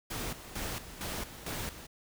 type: noise with tremolo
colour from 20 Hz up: pink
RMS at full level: -37 dBFS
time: 0.1-1.87 s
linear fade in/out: 10 ms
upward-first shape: square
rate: 2.2 Hz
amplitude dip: 70%
effects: none